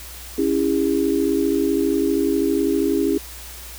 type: chord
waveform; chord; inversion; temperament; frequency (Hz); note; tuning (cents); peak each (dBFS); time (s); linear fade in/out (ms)
sine; C# minor; none; equal with one note detuned; 277.2 / 329.6 / 405.1; C#4 / E4 / G#4; 0 / 0 / -43; -21; 0.38-3.18; 5
effects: added 60 Hz sine -39 dBFS peak until 3.78 s + white hiss -38 dBFS RMS until 3.78 s